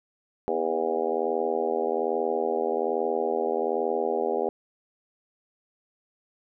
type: harmonic tone with a mistuned harmonic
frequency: 81.2 Hz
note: E2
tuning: 26 cents flat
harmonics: 3 / 4 / 5 / 6 / 7 / 8 / 9 / 10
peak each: -37 / -37 / -28 / -29 / -33 / -36 / -33 / -34 dBFS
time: 0.48-4.49 s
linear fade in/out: 0 ms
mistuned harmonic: 4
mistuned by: -30 cents
effects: none